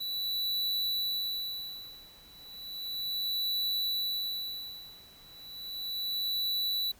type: tone with tremolo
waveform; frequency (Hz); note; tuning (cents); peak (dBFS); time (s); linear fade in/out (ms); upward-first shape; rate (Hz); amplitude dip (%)
square; 3951; B7; 0; -29; 0-6.92; 10; sine; 0.34; 95
effects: pink hiss -59 dBFS RMS until 6.99 s